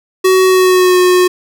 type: tone with pitch glide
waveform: square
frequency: 374.8 to 362.9 Hz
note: F#4 to F#4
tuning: +22 to -34 cents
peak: -7 dBFS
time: 0.24-1.28 s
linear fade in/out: 10 ms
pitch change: -56 cents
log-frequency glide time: 0.45-0.98 s
effects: none

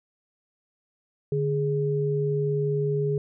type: tone pair together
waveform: sine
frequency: 146.83 / 415.3 Hz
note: D3 / G#4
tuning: 0 / 0 cents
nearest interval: octave + tritone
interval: 1800 cents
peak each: -25 / -25 dBFS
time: 1.32-3.18 s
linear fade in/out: 2 ms
effects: none

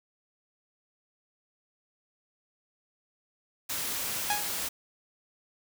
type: noise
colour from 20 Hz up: white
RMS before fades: -33 dBFS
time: 3.69-4.69 s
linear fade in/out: 10 ms
type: tone with exponential decay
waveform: sawtooth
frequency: 830.6 Hz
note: G#5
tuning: in tune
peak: -20 dBFS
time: 4.3-4.56 s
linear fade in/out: 2 ms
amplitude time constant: 56 ms
effects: none

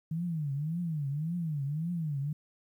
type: tone with vibrato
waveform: sine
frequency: 155.56 Hz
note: D#3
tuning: in tune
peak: -30 dBFS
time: 0.11-2.33 s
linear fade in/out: 5 ms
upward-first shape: triangle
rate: 1.8 Hz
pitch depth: 240 cents each way
effects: 11-bit

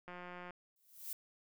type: click train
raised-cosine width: 0.5 ms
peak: -34 dBFS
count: 77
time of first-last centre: 0.08-0.507 s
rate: 178 Hz
type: noise with exponential growth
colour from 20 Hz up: violet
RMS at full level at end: -40 dBFS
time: 0.76-1.13 s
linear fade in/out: 2 ms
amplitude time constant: 80 ms
effects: none

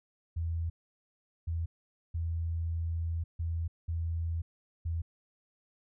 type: tone bursts at uneven times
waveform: sine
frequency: 83 Hz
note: E2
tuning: 12 cents sharp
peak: -30 dBFS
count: 6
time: 0.36-0.7 / 1.47-1.66 / 2.14-3.24 / 3.39-3.68 / 3.88-4.42 / 4.85-5.02 s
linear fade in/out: 10 ms
effects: none

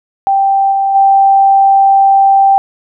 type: tone with level steps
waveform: sine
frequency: 784 Hz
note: G5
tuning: in tune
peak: -7 / -9 / -4 dBFS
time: 0.27-2.58 s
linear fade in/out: 0 ms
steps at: 0.71 / 0.94 s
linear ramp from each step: 20 ms
effects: none

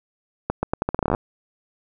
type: accelerating click train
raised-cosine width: 1 ms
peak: -7 dBFS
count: 15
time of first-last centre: 0.5-1.148 s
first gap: 130 ms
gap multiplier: 0.81
effects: none

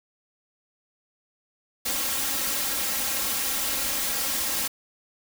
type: noise with comb filter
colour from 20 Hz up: white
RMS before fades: -27 dBFS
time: 1.85-4.68 s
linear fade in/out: 10 ms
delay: 3.7 ms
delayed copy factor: +0.95
effects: none

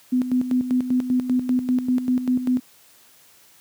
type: tone with tremolo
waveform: sine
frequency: 251.9 Hz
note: B3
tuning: 34 cents sharp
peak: -16 dBFS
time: 0.12-2.6 s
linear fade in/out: 10 ms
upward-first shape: square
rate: 5.1 Hz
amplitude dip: 65%
effects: white hiss -53 dBFS RMS until 3.6 s + high-pass 80 Hz 12 dB/octave

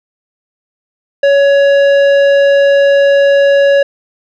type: tone with tanh clipping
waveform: sine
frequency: 560 Hz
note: C#5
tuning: 18 cents sharp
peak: -7 dBFS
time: 1.23-3.83 s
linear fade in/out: 5 ms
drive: 12 dB
effects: none

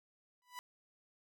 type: tone with exponential growth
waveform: sawtooth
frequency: 989 Hz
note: B5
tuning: 2 cents sharp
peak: -37 dBFS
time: 0.42-0.59 s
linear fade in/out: 0 ms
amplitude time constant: 36 ms
effects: none

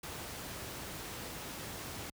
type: noise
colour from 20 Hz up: pink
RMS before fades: -43 dBFS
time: 0.03-2.1 s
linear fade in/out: 5 ms
effects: high-pass 60 Hz 12 dB/octave

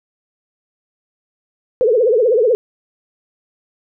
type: tone with vibrato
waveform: sine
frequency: 466.2 Hz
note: A#4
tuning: in tune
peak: -10 dBFS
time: 1.81-2.55 s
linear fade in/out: 0 ms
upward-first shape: triangle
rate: 16 Hz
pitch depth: 230 cents each way
effects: none

